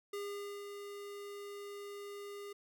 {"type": "tone with ADSR envelope", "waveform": "square", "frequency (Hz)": 405.5, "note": "G#4", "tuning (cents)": -41, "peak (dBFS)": -39, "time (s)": [0.13, 2.53], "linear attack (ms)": 6, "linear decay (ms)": 500, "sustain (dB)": -6, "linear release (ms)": 7, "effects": []}